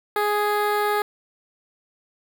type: tone with notch filter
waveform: 15% pulse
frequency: 416 Hz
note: G#4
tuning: 3 cents sharp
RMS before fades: -22 dBFS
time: 0.16-1.02 s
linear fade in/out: 2 ms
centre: 6400 Hz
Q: 0.57
effects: 8-bit

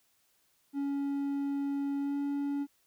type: tone with pitch glide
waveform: triangle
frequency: 280.4 to 283.3 Hz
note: C#4 to C#4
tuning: +20 to +38 cents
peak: -28 dBFS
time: 0.73-2.67 s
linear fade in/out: 50 ms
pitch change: +18 cents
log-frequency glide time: 1.99-2.16 s
effects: white hiss -71 dBFS RMS until 2.86 s

